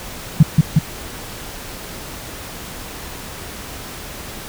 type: tone with echo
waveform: sine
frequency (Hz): 155.56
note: D#3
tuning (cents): 0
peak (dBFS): -3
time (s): 0.4-0.43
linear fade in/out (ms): 5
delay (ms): 180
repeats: 2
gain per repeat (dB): -2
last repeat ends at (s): 0.79
effects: pink hiss -32 dBFS RMS until 4.48 s